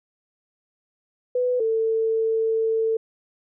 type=tone pair in turn; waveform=sine; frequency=497.5 / 446.7 Hz; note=B4 / A4; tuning=+13 / +26 cents; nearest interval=major second; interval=187 cents; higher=first; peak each=-19 dBFS; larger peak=neither; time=1.35-1.6 / 1.6-2.97 s; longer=second; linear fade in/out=5 ms; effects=none